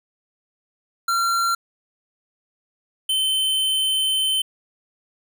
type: tone pair in turn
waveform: square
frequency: 1370 / 3076 Hz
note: F6 / G7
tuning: -34 / -33 cents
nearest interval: octave + major second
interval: 1401 cents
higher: second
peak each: -19 dBFS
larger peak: neither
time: 1.08-1.55 / 3.09-4.42 s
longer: second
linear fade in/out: 5 ms
effects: none